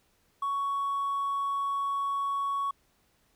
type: tone with hard clipping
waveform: triangle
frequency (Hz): 1115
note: C#6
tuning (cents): +10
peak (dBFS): -27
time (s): 0.42-2.71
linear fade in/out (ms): 5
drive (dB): 2
effects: pink hiss -69 dBFS RMS until 3.35 s